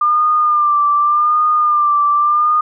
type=tone with vibrato; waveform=sine; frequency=1197 Hz; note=D6; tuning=33 cents sharp; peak=-10 dBFS; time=0.01-2.61 s; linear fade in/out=5 ms; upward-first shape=sine; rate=0.86 Hz; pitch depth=42 cents each way; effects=none